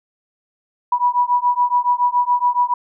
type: beating tone pair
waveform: sine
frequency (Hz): 974 / 981.1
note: B5 / B5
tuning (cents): -24 / -12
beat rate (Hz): 7.1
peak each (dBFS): -17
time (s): 0.92-2.74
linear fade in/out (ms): 5
effects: none